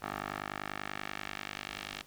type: tone with band-pass filter sweep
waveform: 10% pulse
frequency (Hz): 50.3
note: G1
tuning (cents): +45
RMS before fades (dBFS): -41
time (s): 0.02-2.02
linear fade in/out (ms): 5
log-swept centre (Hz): 1200 to 3200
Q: 1.2
effects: pink hiss -59 dBFS RMS until 2.06 s